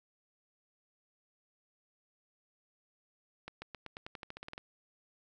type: accelerating click train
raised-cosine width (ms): 0.3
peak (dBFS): -27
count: 14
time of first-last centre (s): 3.48-4.579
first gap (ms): 140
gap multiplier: 0.91
effects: none